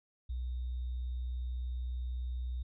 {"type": "tone with sample-and-hold", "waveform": "sine", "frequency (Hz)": 61.7, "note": "B1", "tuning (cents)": -1, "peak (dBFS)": -34, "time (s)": [0.29, 2.63], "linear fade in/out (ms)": 10, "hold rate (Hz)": 3675, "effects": ["resampled to 11025 Hz"]}